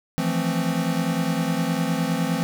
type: chord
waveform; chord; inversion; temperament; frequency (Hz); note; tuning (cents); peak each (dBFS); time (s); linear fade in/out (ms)
square; F major seventh; third; equal; 164.81 / 174.61 / 220 / 261.6; E3 / F3 / A3 / C4; 0 / 0 / 0 / 0; -27 / -27 / -30 / -28; 0.18-2.43; 0
effects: none